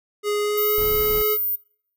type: tone with pitch glide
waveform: square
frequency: 415.3 to 425.3 Hz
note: G#4 to G#4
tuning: 0 to +41 cents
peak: -21 dBFS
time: 0.23-1.38 s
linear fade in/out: 50 ms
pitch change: +41 cents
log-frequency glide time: 0.42-0.85 s
type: tone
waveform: sine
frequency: 14500 Hz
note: A#9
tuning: 49 cents flat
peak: -21 dBFS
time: 0.57-1.56 s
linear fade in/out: 10 ms
type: noise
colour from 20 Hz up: brown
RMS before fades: -31 dBFS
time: 0.78-1.22 s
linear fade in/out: 2 ms
effects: noise-tail reverb RT60 0.6 s tail -24 dB re dry